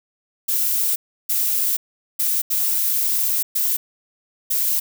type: noise bursts at uneven times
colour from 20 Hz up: violet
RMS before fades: -20 dBFS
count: 6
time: 0.48-0.96 / 1.29-1.77 / 2.19-2.42 / 2.5-3.43 / 3.55-3.77 / 4.5-4.8 s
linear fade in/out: 10 ms
effects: none